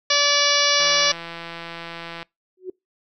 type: harmonic tone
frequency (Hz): 577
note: D5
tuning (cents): -31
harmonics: 1 / 2 / 3 / 4 / 5 / 6 / 7 / 8 / 9 / 10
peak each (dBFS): -25 / -25 / -25 / -25 / -25 / -25 / -25 / -25 / -25 / -25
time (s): 0.1-1.12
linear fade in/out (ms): 5
type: click train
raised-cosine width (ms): 0.3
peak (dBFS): -18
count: 241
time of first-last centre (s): 0.8-2.229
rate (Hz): 168
type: tone with exponential growth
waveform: sine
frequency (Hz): 370.1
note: F#4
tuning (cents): 0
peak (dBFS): -24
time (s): 2.57-2.7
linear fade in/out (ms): 5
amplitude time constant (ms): 27
effects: noise-tail reverb RT60 0.2 s tail -25 dB re dry